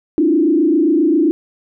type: tone with frequency modulation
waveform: sine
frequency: 315.8 Hz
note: D#4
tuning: 26 cents sharp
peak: -10 dBFS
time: 0.18-1.31 s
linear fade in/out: 0 ms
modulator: 27.5 Hz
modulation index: 1.3
effects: none